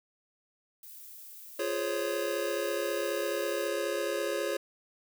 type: noise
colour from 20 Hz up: violet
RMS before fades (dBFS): -48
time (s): 0.83-3.68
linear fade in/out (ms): 2
type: chord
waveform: square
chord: Db major seventh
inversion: first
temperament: just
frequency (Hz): 346.5 / 415.8 / 519.7 / 554.4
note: F4 / Ab4 / C5 / Db5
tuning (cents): -14 / +2 / -12 / 0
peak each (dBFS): -37 / -36 / -39 / -34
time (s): 1.59-4.57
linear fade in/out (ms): 5
effects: none